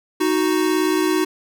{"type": "tone pair together", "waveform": "square", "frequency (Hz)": [311.9, 370], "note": ["D#4", "F#4"], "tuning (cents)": [4, 0], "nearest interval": "minor third", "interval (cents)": 296, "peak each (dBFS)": -20, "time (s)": [0.2, 1.25], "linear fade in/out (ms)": 10, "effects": []}